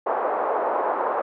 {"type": "band-pass noise", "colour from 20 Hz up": "pink", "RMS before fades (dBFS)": -24, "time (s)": [0.06, 1.22], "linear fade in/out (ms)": 10, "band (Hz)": [480, 1100], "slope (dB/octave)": 24, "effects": []}